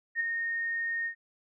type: tone with ADSR envelope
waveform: sine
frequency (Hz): 1846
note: A#6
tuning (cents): -17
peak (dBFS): -24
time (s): 0.15-1.15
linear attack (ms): 52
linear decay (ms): 10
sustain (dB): -5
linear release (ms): 92
effects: none